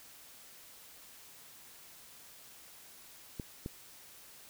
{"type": "clicks", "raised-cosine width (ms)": 3, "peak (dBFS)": -25, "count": 2, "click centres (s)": [3.398, 3.661], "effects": ["white hiss -55 dBFS RMS until 4.49 s"]}